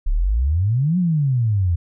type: exponential two-way sweep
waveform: sine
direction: up then down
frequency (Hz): 32.24 to 186.1 to 82.3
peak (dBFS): -15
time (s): 0.06-1.76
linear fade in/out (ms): 10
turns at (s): 0.98
effects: none